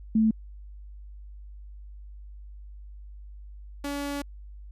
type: tone pair in turn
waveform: sine / sawtooth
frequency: 220 / 284.5 Hz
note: A3 / C#4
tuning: 0 / +45 cents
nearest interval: major third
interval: 445 cents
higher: second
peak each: -18 / -26 dBFS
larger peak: first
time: 0.15-0.31 / 3.84-4.22 s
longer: second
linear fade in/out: 5 ms
effects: added 50 Hz sine -41 dBFS peak until 4.71 s + resampled to 32000 Hz